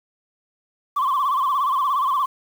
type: tone with vibrato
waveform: sine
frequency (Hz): 1093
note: C#6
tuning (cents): -25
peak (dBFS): -16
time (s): 0.96-2.26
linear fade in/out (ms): 10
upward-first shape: sine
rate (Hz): 17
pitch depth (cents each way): 120
effects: tanh soft clip ceiling -15 dBFS + 7-bit